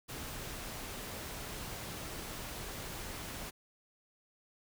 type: noise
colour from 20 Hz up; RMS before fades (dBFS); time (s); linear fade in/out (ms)
pink; -43; 0.08-3.51; 20
effects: none